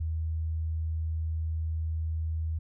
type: tone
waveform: sine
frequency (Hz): 80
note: D#2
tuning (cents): +49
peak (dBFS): -28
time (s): 0-2.59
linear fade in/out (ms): 10
effects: none